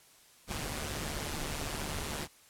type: noise with amplitude modulation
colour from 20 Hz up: pink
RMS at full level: -34 dBFS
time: 0.47-2.28 s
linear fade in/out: 50 ms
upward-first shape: sine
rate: 148 Hz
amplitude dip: 65%
effects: white hiss -60 dBFS RMS until 2.49 s + low-pass 12000 Hz 12 dB/octave